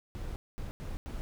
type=noise bursts at uneven times; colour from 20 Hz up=brown; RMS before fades=-38 dBFS; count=4; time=0.15-0.36 / 0.58-0.71 / 0.8-0.97 / 1.06-1.21 s; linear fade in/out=0 ms; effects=none